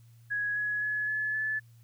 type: tone with pitch steps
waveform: sine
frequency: 1667 / 1683.4 / 1700.1 / 1716.8 / 1733.8 Hz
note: G#6 / G#6 / G#6 / A6 / A6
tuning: +6 / +23 / +40 / -43 / -26 cents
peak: -28 dBFS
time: 0.3-1.6 s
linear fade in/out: 20 ms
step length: 260 ms
effects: added 116 Hz sine -53 dBFS peak until 1.83 s + white hiss -69 dBFS RMS until 1.83 s